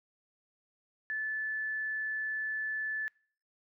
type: tone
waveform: sine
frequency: 1741 Hz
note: A6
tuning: 19 cents flat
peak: -32 dBFS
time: 1.1-3.08 s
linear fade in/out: 0 ms
effects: noise-tail reverb RT60 0.5 s tail -25 dB re dry